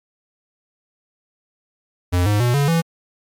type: tone with pitch steps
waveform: square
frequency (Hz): 89 / 104.02 / 121.58 / 142.1 / 166.08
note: F2 / G#2 / B2 / C#3 / E3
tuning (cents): +33 / +3 / -27 / +43 / +13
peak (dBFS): -15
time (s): 2.12-2.82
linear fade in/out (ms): 20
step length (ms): 140
effects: MP3 96 kbps